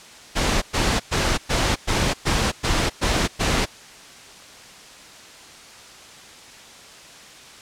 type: noise bursts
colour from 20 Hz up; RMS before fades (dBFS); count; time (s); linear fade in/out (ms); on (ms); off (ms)
pink; -20; 9; 0.35-3.66; 20; 270; 110
effects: white hiss -43 dBFS RMS until 7.61 s + low-pass 7000 Hz 12 dB/octave